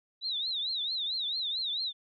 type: tone with vibrato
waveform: sine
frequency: 3832 Hz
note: A#7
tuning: 47 cents sharp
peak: -30 dBFS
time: 0.21-1.93 s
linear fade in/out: 50 ms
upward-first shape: triangle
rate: 4.5 Hz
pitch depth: 190 cents each way
effects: none